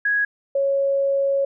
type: tone pair in turn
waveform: sine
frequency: 1661.2 / 552.1 Hz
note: G#6 / C#5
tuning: 0 / -7 cents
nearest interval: octave + perfect fifth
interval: 1907 cents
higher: first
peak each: -17 dBFS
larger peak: neither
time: 0.05-0.25 / 0.55-1.45 s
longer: second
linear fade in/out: 5 ms
effects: none